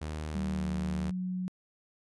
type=tone; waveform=sawtooth; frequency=77 Hz; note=D#2; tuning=17 cents flat; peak=-31 dBFS; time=0.01-1.11 s; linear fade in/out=10 ms
type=tone with pitch glide; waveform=sine; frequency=192 to 183.54 Hz; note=G3 to F#3; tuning=-36 to -14 cents; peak=-31 dBFS; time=0.35-1.48 s; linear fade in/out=0 ms; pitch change=-78 cents; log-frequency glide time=0.46-0.7 s
effects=resampled to 24000 Hz